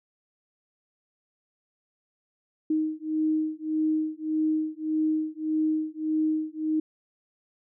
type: beating tone pair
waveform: sine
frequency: 311.1 / 312.8 Hz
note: D#4 / D#4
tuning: 0 / +9 cents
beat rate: 1.7 Hz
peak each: -27 dBFS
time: 2.7-6.8 s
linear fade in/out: 5 ms
effects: none